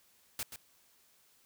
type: noise with echo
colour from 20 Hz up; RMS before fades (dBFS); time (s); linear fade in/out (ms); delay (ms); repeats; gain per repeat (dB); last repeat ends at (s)
white; -37; 0.39-0.43; 2; 130; 1; -9; 0.56
effects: white hiss -67 dBFS RMS until 1.45 s